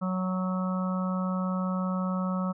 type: harmonic tone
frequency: 185.2 Hz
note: F#3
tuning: 2 cents sharp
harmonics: 1 / 3 / 4 / 5 / 6 / 7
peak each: -27 / -37 / -45 / -43 / -39 / -37 dBFS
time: 0.01-2.53 s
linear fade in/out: 20 ms
effects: none